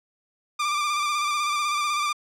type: tone with vibrato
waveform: sawtooth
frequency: 1185 Hz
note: D6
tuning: 15 cents sharp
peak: -19 dBFS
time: 0.59-2.13 s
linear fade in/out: 10 ms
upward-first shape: square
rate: 16 Hz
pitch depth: 28 cents each way
effects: low-pass 8000 Hz 12 dB/octave